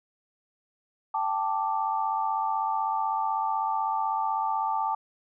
sine chord, G suspended second, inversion none, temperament equal, 784 / 880 / 1174.7 Hz, G5 / A5 / D6, 0 / 0 / 0 cents, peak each -31 / -27 / -31 dBFS, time 1.14-4.95 s, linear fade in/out 5 ms, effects none

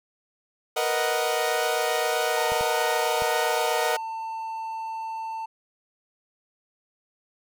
sawtooth chord, B major seventh, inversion third, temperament equal, 466.2 / 493.9 / 622.3 / 740 Hz, A#4 / B4 / D#5 / F#5, 0 / 0 / 0 / 0 cents, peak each -24 / -28 / -24 / -24 dBFS, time 0.76-3.97 s, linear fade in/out 10 ms
triangle tone with pitch glide, 900 to 893.3 Hz, A5 to A5, +39 to +26 cents, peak -28 dBFS, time 2.36-5.46 s, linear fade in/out 10 ms, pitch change -13 cents, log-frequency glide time 3.12-4.64 s
clicks, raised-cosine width 5 ms, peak -26 dBFS, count 3, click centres 2.52 / 2.61 / 3.221 s
effects none

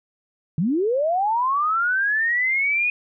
sine linear sweep, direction up, 143.6 to 2485 Hz, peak -18 dBFS, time 0.58-2.9 s, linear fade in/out 2 ms, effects none

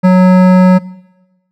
sine tone with hard clipping, 184.2 Hz, F#3, 7 cents flat, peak -5 dBFS, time 0.03-0.79 s, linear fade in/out 20 ms, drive 15 dB, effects noise-tail reverb RT60 1.0 s tail -20 dB re dry

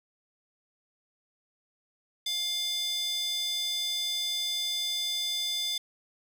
square tone with high-pass filter, 704 Hz, F5, 14 cents sharp, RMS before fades -31 dBFS, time 2.26-5.78 s, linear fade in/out 5 ms, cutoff 3900 Hz, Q 6.1, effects none

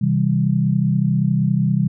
sine chord, C major, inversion none, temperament equal with one note detuned, 130.81 / 161.42 / 196 Hz, C3 / E3 / G3, 0 / -36 / 0 cents, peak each -19 dBFS, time 0.01-1.88 s, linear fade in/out 10 ms, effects none

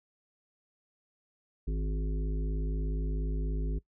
harmonic tone with a mistuned harmonic, 52 Hz, G#1, 3 cents sharp, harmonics 1 / 3 / 5 / 7 / 8, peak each -29 / -39 / -43 / -46 / -47 dBFS, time 1.67-3.79 s, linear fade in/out 10 ms, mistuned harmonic 7, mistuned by -23 cents, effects noise-tail reverb RT60 0.1 s tail -20 dB re dry

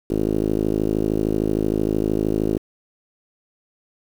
5% pulse tone with low-pass filter, 53.1 Hz, G#1, 39 cents sharp, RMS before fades -21 dBFS, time 0.1-2.58 s, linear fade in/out 5 ms, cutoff 360 Hz, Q 2.5, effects 7-bit

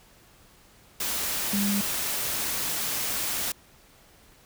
sine tone in noise, 201.7 Hz, G3, 50 cents sharp, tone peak -24 dBFS, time 1.53-1.81 s, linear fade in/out 5 ms, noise white, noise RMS -29 dBFS, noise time 1-3.52 s, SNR +2 dB, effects pink hiss -56 dBFS RMS until 4.45 s

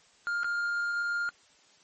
triangle tone with dropouts, 1406 Hz, F6, 11 cents sharp, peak -26 dBFS, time 0.27-1.29 s, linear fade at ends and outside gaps 0 ms, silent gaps 0.433-0.444 s, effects white hiss -61 dBFS RMS until 1.83 s + MP3 32 kbps

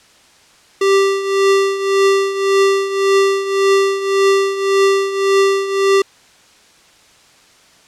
square tone with tremolo, 392 Hz, G4, in tune, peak -9 dBFS, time 0.81-6.02 s, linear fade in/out 5 ms, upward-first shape triangle, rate 1.8 Hz, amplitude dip 75%, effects white hiss -48 dBFS RMS until 7.87 s + low-pass 7000 Hz 12 dB/octave

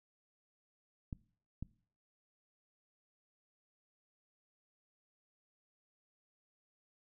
clicks, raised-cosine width 5 ms, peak -28 dBFS, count 2, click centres 1.128 / 1.626 s, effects noise-tail reverb RT60 0.5 s tail -21 dB re dry

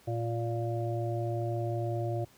harmonic tone with a mistuned harmonic, 116.54 Hz, A#2, in tune, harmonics 1 / 3 / 5 / 6, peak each -31 / -36 / -38 / -39 dBFS, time 0.07-2.25 s, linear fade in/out 10 ms, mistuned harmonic 1, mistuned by -18 cents, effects pink hiss -60 dBFS RMS until 2.37 s + high-pass 60 Hz 12 dB/octave

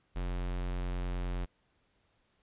square tone, 44.76 Hz, F1, 43 cents sharp, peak -33 dBFS, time 0.15-1.46 s, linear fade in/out 20 ms, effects pink hiss -73 dBFS RMS until 2.42 s + resampled to 8000 Hz

